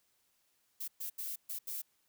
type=noise bursts at uneven times; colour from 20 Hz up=violet; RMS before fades=-40 dBFS; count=5; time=0.8-0.88 / 1-1.1 / 1.18-1.36 / 1.49-1.59 / 1.67-1.82 s; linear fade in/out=10 ms; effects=white hiss -75 dBFS RMS until 2.08 s